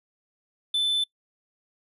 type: tone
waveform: triangle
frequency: 3520 Hz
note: A7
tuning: in tune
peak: -20 dBFS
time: 0.74-1.04 s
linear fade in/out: 5 ms
effects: noise-tail reverb RT60 0.1 s tail -25 dB re dry + resampled to 32000 Hz